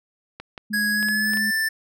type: clicks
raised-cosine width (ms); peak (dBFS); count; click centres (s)
0.3; -19; 6; 0.4 / 0.578 / 1.028 / 1.086 / 1.335 / 1.372
type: tone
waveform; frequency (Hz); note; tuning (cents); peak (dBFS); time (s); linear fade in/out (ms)
sine; 211.7; G#3; +33; -27; 0.7-1.51; 10
type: tone with pitch glide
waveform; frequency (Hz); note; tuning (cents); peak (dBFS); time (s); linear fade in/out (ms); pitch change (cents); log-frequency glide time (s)
square; 1661.2 to 1770.2; G#6 to A6; 0 to +10; -21; 0.73-1.69; 10; +110; 0.91-1.44
effects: none